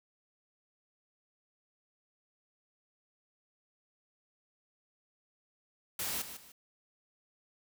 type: noise with echo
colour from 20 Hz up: white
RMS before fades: -36 dBFS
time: 5.99-6.22 s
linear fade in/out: 2 ms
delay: 150 ms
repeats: 2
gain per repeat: -10 dB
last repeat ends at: 6.52 s
effects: none